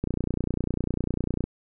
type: click train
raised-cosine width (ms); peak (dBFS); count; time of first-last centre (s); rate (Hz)
3; -13; 43; 0.04-1.44; 30
effects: none